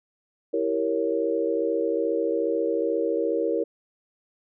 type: chord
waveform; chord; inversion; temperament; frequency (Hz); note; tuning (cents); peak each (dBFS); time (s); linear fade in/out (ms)
sine; E diminished seventh; none; equal; 329.6 / 392 / 466.2 / 554.4; E4 / G4 / Bb4 / Db5; 0 / 0 / 0 / 0; -28 / -30 / -25 / -29; 0.53-3.64; 10
effects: none